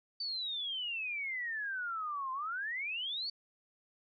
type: exponential two-way sweep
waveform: sine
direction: down then up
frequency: 4610 to 1027 to 4610 Hz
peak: -35 dBFS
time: 0.2-3.3 s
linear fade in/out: 5 ms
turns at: 2.32 s
effects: none